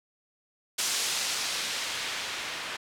blue noise with low-pass filter sweep, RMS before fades -32 dBFS, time 0.78-2.77 s, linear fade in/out 10 ms, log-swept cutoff 6500 to 2300 Hz, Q 0.74, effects none

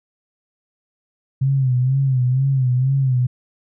sine tone with vibrato, 130.81 Hz, C3, in tune, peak -14 dBFS, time 1.41-3.27 s, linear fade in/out 10 ms, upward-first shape sine, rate 2.1 Hz, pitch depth 86 cents each way, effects none

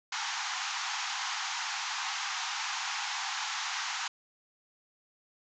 pink band-pass noise, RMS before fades -35 dBFS, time 0.12-4.08 s, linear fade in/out 5 ms, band 770 to 7100 Hz, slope 96 dB/octave, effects none

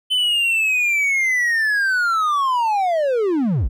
triangle linear sweep, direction down, 3053 to 34.37 Hz, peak -14 dBFS, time 0.1-3.69 s, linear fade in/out 20 ms, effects none

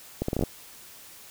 accelerating click train, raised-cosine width 2 ms, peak -13 dBFS, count 8, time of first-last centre 0.22-0.436 s, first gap 64 ms, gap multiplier 0.74, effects white hiss -48 dBFS RMS until 1.3 s

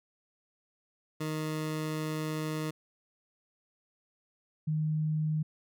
20% pulse / sine tone pair in turn, 155.56 / 154.79 Hz, D#3 / D#3, 0 / -9 cents, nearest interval unison, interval 9 cents, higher first, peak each -27 dBFS, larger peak neither, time 1.2-2.71 / 4.67-5.43 s, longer first, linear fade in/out 10 ms, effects none

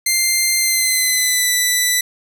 10% pulse tone with pitch glide, 2093 to 1981.2 Hz, C7 to B6, 0 to +5 cents, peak -5 dBFS, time 0.06-2.01 s, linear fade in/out 5 ms, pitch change -95 cents, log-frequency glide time 0.58-1.51 s, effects none

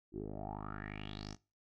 10% pulse tone with low-pass filter sweep, 51.4 Hz, G#1, 17 cents flat, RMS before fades -44 dBFS, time 0.12-1.37 s, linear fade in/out 50 ms, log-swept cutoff 330 to 6400 Hz, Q 6.6, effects noise-tail reverb RT60 0.3 s tail -22 dB re dry

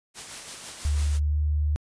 white noise with tremolo, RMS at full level -37 dBFS, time 0.14-1.2 s, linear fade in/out 50 ms, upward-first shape sine, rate 6 Hz, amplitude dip 35%
sine tone with pitch glide, 73.8 to 74.83 Hz, D2 to D2, +9 to +33 cents, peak -21 dBFS, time 0.85-1.76 s, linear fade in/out 0 ms, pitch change +24 cents, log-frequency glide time 1.14-1.41 s
effects resampled to 22050 Hz

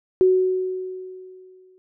sine tone with exponential decay, 371.7 Hz, F#4, 8 cents sharp, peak -11 dBFS, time 0.21-1.78 s, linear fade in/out 0 ms, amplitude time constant 340 ms, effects none

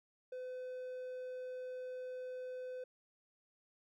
triangle tone, 507 Hz, B4, 45 cents sharp, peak -40 dBFS, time 0.32-2.84 s, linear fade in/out 5 ms, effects none

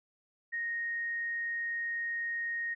sine tone, 1864 Hz, A#6, 1 cent flat, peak -32 dBFS, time 0.52-2.75 s, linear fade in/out 20 ms, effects none

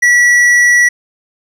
triangle tone with tanh clipping, 1942 Hz, B6, 30 cents flat, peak -7 dBFS, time 0.02-0.89 s, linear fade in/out 10 ms, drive 13 dB, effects none

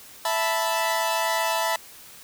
sawtooth chord, E suspended fourth, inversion none, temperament equal, 659.3 / 880 / 987.8 Hz, E5 / A5 / B5, 0 / 0 / 0 cents, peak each -23 dBFS, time 0.25-1.76 s, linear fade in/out 2 ms, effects white hiss -46 dBFS RMS until 2.23 s

